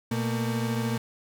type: tone pair together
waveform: 35% pulse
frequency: 120.1 / 226.7 Hz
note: B2 / A#3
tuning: -48 / -48 cents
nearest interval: major seventh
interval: 1100 cents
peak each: -27 / -27 dBFS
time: 0.11-0.98 s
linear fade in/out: 5 ms
effects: none